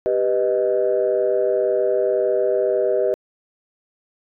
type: chord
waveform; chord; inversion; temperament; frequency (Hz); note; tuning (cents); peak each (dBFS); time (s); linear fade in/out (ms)
sine; G augmented; none; equal; 392 / 493.9 / 622.3; G4 / B4 / D#5; 0 / 0 / 0; -20; 0.06-3.14; 0
effects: tanh soft clip ceiling -9 dBFS